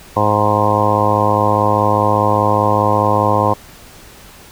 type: harmonic tone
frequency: 104.9 Hz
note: G#2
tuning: 18 cents sharp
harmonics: 1 / 2 / 3 / 4 / 5 / 6 / 7 / 8 / 9 / 10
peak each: -19 / -23 / -23 / -24 / -18 / -23 / -21 / -22 / -18 / -18 dBFS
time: 0.16-3.54 s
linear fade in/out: 10 ms
effects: pink hiss -40 dBFS RMS until 4.51 s